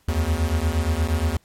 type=beating tone pair; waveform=square; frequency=75.5 / 84 Hz; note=D2 / E2; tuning=+48 / +33 cents; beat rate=8.5 Hz; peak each=-23 dBFS; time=0.08-1.37 s; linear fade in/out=5 ms; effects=pink hiss -61 dBFS RMS until 1.44 s + MP3 64 kbps